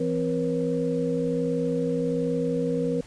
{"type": "tone cluster", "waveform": "sine", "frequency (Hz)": [166.8, 259.3, 476.7, 538], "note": ["E3", "C4", "A#4", "C5"], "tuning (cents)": [21, -15, 39, 48], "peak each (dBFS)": [-29, -28, -26, -35], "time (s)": [0, 3.01], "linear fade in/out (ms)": 5, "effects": ["pink hiss -50 dBFS RMS until 3.06 s", "resampled to 22050 Hz"]}